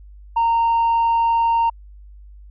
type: tone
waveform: sine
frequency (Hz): 923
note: A#5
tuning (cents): -17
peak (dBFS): -12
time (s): 0.36-1.7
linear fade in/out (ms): 10
effects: tanh soft clip ceiling -13 dBFS + added 50 Hz sine -39 dBFS peak until 2.5 s